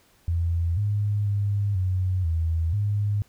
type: tone with pitch steps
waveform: sine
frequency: 84.7 / 103.4 / 101.6 / 92.6 / 81.9 / 103.1 Hz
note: E2 / G#2 / G#2 / F#2 / E2 / G#2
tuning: +48 / -7 / -38 / +2 / -11 / -12 cents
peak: -21 dBFS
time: 0.28-3.22 s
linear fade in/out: 0 ms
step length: 490 ms
effects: pink hiss -60 dBFS RMS until 3.28 s